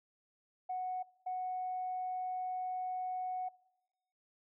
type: tone bursts at uneven times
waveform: sine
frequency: 738 Hz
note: F#5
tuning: 5 cents flat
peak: -34 dBFS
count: 2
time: 0.69-1.03 / 1.26-3.49 s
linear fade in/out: 10 ms
effects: noise-tail reverb RT60 1.0 s tail -22 dB re dry + tanh soft clip ceiling -30 dBFS